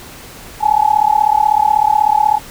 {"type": "tone with amplitude modulation", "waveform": "sine", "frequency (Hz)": 851, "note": "G#5", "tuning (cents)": 42, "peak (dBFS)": -5, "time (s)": [0.6, 2.4], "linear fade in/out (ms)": 50, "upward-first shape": "sine", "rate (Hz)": 36.2, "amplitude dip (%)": 95, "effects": ["pink hiss -35 dBFS RMS until 2.5 s"]}